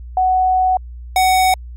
sine / square tone pair in turn, 744 / 747.5 Hz, F#5 / F#5, +9 / +17 cents, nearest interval unison, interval 8 cents, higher second, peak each -11 dBFS, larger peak neither, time 0.17-0.77 / 1.16-1.54 s, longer first, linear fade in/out 2 ms, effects added 60 Hz sine -29 dBFS peak until 1.76 s + MP3 64 kbps

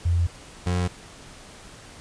sine / 30% pulse tone pair in turn, 85.8 / 89.5 Hz, F2 / F2, -30 / +43 cents, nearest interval minor second, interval 73 cents, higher second, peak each -18 / -19 dBFS, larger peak first, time 0.05-0.27 / 0.66-0.88 s, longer neither, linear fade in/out 10 ms, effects pink hiss -45 dBFS RMS until 2 s + resampled to 22050 Hz

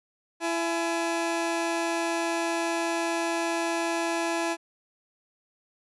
20% pulse tone pair together, 335 / 844.1 Hz, E4 / G#5, +28 / +28 cents, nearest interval octave + major third, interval 1600 cents, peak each -22 / -27 dBFS, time 0.4-4.57 s, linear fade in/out 50 ms, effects resampled to 24000 Hz

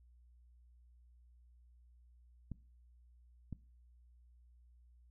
clicks, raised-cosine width 5 ms, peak -30 dBFS, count 2, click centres 2.517 / 3.527 s, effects noise-tail reverb RT60 0.4 s tail -21 dB re dry + added 60 Hz sine -61 dBFS peak until 5.1 s

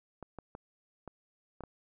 clicks, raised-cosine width 1 ms, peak -29 dBFS, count 6, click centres 0.227 / 0.387 / 0.551 / 1.077 / 1.607 / 1.637 s, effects none

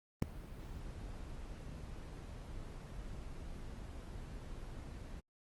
brown noise with ADSR envelope, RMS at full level -23 dBFS, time 0.22-5.21 s, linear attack 4 ms, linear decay 3 ms, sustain -24 dB, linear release 22 ms, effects Opus 32 kbps

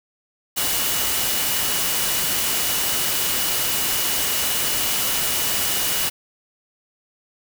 sine tone in noise, 2926 Hz, F#7, 20 cents flat, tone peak -31 dBFS, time 0.56-6.1 s, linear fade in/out 20 ms, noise white, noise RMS -22 dBFS, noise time 0.56-6.1 s, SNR -12 dB, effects none

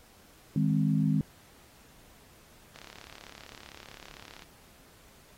sine chord, Ab major, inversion second, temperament equal with one note detuned, 155.56 / 203.4 / 261.6 Hz, Eb3 / Ab3 / C4, 0 / -36 / 0 cents, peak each -26 / -28 / -30 dBFS, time 0.56-1.21 s, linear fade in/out 2 ms
click train, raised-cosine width 0.2 ms, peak -28 dBFS, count 60, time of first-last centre 2.76-4.422 s, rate 35.5 Hz
effects pink hiss -58 dBFS RMS until 5.37 s + AAC 48 kbps

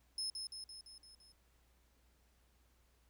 35% pulse tone with echo, 5190 Hz, E8, 28 cents flat, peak -35 dBFS, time 0.18-0.3 s, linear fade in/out 2 ms, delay 170 ms, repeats 6, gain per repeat -4 dB, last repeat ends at 1.32 s, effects added 60 Hz sine -70 dBFS peak until 3.09 s + pink hiss -75 dBFS RMS until 3.09 s

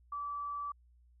sine tone, 1156 Hz, D6, 28 cents flat, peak -36 dBFS, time 0.12-0.72 s, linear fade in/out 5 ms, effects added 60 Hz sine -61 dBFS peak until 1.2 s

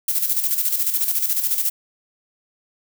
violet noise with tremolo, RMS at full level -19 dBFS, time 0.08-1.7 s, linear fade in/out 5 ms, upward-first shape square, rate 14 Hz, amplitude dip 55%, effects none

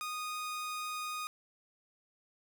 sawtooth tone, 1238 Hz, D#6, 9 cents flat, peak -33 dBFS, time 0.01-1.27 s, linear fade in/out 0 ms, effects none

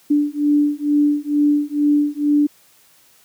sine beating tone pair, 292 / 294.2 Hz, D4 / D4, -10 / +3 cents, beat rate 2.2 Hz, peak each -17 / -17 dBFS, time 0.1-2.47 s, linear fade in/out 10 ms, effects white hiss -53 dBFS RMS until 3.24 s + high-pass 80 Hz 12 dB/octave

